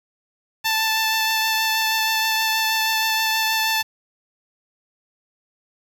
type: tone with vibrato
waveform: 10% pulse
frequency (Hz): 882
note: A5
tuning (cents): +4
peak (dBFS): -10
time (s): 0.64-3.83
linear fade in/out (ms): 20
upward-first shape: triangle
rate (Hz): 6.3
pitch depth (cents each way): 14
effects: 7-bit